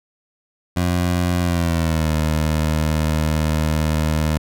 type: tone with pitch glide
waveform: 20% pulse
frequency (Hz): 88.3 to 77.76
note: F2 to D#2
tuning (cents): +20 to 0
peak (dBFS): -12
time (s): 0.76-4.38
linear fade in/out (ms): 10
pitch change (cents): -220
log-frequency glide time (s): 1.4-2.12
effects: none